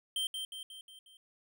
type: tone with echo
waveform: square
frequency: 3136 Hz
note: G7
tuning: in tune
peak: -32 dBFS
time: 0.16-0.27 s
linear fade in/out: 2 ms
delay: 180 ms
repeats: 5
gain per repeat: -5 dB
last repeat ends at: 1.17 s
effects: none